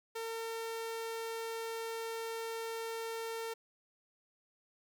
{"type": "tone", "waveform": "sawtooth", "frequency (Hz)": 454, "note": "A#4", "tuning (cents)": -46, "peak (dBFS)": -34, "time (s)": [0.15, 3.54], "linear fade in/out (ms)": 10, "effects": []}